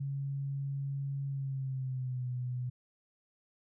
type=tone with pitch glide; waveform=sine; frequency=138.59 to 124.9 Hz; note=C#3 to B2; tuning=0 to +20 cents; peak=-33 dBFS; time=0-2.7 s; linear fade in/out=10 ms; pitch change=-180 cents; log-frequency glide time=1.27-2.28 s; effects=none